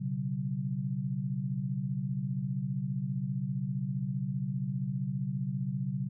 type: chord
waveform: sine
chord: B suspended second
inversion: none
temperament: equal with one note detuned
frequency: 123.47 / 138.59 / 189.21 Hz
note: B2 / C#3 / F#3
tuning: 0 / 0 / +39 cents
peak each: -37 / -33 / -35 dBFS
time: 0-6.09 s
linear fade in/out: 20 ms
effects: none